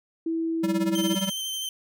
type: tone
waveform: sine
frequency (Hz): 327.6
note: E4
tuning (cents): -11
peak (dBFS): -24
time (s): 0.26-1.15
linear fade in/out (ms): 5
type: tone with tremolo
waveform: square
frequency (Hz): 192.7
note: G3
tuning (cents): -29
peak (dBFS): -23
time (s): 0.63-1.3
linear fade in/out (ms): 10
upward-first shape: sine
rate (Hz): 17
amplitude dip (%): 85
type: tone with vibrato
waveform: sawtooth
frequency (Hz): 3113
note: G7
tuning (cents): -13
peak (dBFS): -26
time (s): 0.95-1.69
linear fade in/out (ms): 2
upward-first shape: sine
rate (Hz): 12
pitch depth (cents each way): 18
effects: none